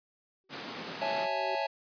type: tone with exponential growth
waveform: sine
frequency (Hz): 380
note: F#4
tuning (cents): +46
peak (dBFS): -37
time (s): 0.44-1.55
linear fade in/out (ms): 0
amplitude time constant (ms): 240
type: high-pass noise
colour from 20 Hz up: pink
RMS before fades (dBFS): -40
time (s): 0.49-1.28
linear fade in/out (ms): 50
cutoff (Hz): 170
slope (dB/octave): 24
type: chord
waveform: square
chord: A major seventh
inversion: first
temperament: equal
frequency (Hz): 554.4 / 659.3 / 830.6 / 880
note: C#5 / E5 / G#5 / A5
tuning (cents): 0 / 0 / 0 / 0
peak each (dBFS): -36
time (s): 1.01-1.67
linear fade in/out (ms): 10
effects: resampled to 11025 Hz